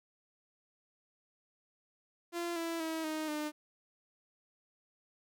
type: tone with pitch steps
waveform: sawtooth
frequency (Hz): 343.4 / 332.5 / 321.9 / 311.6 / 301.7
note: F4 / E4 / E4 / D#4 / D4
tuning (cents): -29 / +15 / -41 / +3 / +47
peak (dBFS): -31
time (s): 2.32-3.52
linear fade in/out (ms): 50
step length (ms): 240
effects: none